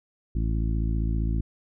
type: harmonic tone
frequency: 55.2 Hz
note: A1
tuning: 6 cents sharp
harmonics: 1 / 2 / 3 / 4 / 5 / 6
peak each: -24 / -30 / -34 / -36 / -38 / -40 dBFS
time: 0.35-1.41 s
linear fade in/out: 5 ms
effects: none